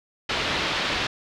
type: low-pass noise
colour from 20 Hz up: white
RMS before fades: -26 dBFS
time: 0.29-1.07 s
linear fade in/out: 5 ms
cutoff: 4000 Hz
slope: 24 dB/octave
effects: none